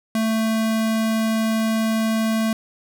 square tone, 221.9 Hz, A3, 15 cents sharp, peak -19 dBFS, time 0.15-2.53 s, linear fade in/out 2 ms, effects none

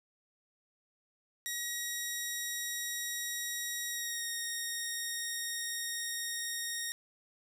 10% pulse tone with pitch glide, 1900 to 1864.1 Hz, A#6 to A#6, +33 to -1 cents, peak -26 dBFS, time 1.46-6.92 s, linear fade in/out 0 ms, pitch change -34 cents, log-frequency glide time 3.89-4.27 s, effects none

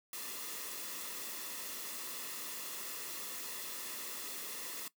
white noise with comb filter, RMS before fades -43 dBFS, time 0.13-4.88 s, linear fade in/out 2 ms, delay 1.3 ms, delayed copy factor -0.5, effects noise-tail reverb RT60 0.1 s tail -18 dB re dry + high-pass 200 Hz 12 dB/octave

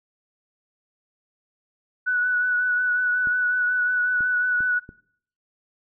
sine tone with vibrato, 1480 Hz, F#6, in tune, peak -19 dBFS, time 2.06-4.8 s, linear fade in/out 20 ms, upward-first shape sine, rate 5.5 Hz, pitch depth 21 cents each way
clicks, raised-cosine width 3 ms, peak -27 dBFS, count 4, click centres 3.272 / 4.207 / 4.606 / 4.891 s
effects noise-tail reverb RT60 0.6 s tail -20 dB re dry

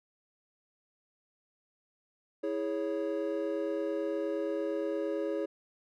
triangle chord, C# minor, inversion first, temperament equal with one note detuned, 326.6 / 415.3 / 554.4 Hz, E4 / G#4 / C#5, -16 / 0 / 0 cents, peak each -33 dBFS, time 2.43-5.46 s, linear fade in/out 10 ms, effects none

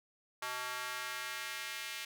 square tone with high-pass filter sweep, 125.6 Hz, B2, 30 cents sharp, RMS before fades -41 dBFS, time 0.42-2.05 s, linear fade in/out 5 ms, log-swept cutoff 1100 to 2300 Hz, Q 1.4, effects none

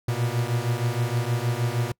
45% pulse beating tone pair, 116.54 / 122.94 Hz, A#2 / B2, 0 / -7 cents, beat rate 6.4 Hz, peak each -26 dBFS, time 0.08-1.92 s, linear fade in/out 5 ms, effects noise-tail reverb RT60 0.1 s tail -26 dB re dry

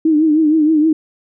sine tone with vibrato, 310 Hz, D#4, 6 cents flat, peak -9 dBFS, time 0.05-0.93 s, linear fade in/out 5 ms, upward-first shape triangle, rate 6.4 Hz, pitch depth 89 cents each way, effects none

